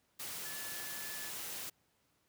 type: tone in noise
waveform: sine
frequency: 1728 Hz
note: A6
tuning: 32 cents flat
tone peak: -49 dBFS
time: 0.45-1.3 s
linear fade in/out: 10 ms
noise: white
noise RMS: -43 dBFS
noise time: 0.19-1.7 s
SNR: -9 dB
effects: pink hiss -75 dBFS RMS until 2.28 s + high-pass 80 Hz 12 dB/octave